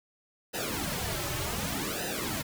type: noise with flanger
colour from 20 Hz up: pink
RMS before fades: -33 dBFS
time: 0.53-2.43 s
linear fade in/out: 20 ms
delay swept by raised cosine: 0.89 to 4.29 ms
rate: 0.66 Hz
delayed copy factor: -1
effects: none